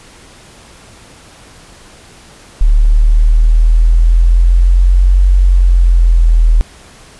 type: exponential two-way sweep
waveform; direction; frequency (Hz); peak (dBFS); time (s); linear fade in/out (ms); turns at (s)
sine; up then down; 36.71 to 46.25 to 39.84; -4; 2.61-6.61; 0; 5.28
effects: pink hiss -39 dBFS RMS until 7.19 s + resampled to 24000 Hz